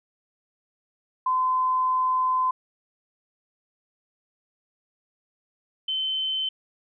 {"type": "tone pair in turn", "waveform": "sine", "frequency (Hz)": [1025, 3072], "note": ["C6", "G7"], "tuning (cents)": [-36, -36], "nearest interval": "octave + perfect fifth", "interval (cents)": 1900, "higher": "second", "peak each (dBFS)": [-20, -24], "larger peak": "first", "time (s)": [[1.26, 2.51], [5.88, 6.49]], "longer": "first", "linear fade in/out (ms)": 5, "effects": []}